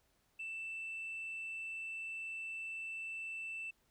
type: tone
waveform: sine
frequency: 2659 Hz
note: E7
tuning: 14 cents sharp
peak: -39 dBFS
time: 0.39-3.71 s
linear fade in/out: 10 ms
effects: tanh soft clip ceiling -38 dBFS + pink hiss -75 dBFS RMS until 3.9 s